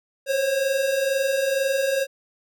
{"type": "tone pair together", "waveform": "square", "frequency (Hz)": [523.3, 545.4], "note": ["C5", "C#5"], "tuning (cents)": [0, -28], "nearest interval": "minor second", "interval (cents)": 72, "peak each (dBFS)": [-28, -22], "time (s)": [0.26, 2.07], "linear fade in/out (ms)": 50, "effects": []}